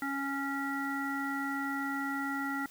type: harmonic tone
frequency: 276.8 Hz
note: C#4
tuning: 2 cents flat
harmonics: 1 / 3 / 5 / 7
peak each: -35 / -40 / -37 / -39 dBFS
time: 0.02-2.66 s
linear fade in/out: 2 ms
effects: white hiss -55 dBFS RMS until 2.7 s